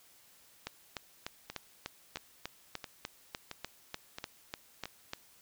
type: two click trains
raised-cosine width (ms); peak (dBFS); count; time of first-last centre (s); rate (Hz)
0.2; -23 / -20; 6 / 16; 1.5-4.856 / 0.67-5.134; 1.49 / 3.36
effects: white hiss -62 dBFS RMS until 5.41 s